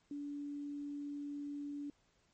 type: tone with quantisation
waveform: sine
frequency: 288.1 Hz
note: D4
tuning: 33 cents flat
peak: -40 dBFS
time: 0.11-1.9 s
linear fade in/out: 2 ms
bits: 11
effects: pink hiss -74 dBFS RMS until 2.33 s + MP3 32 kbps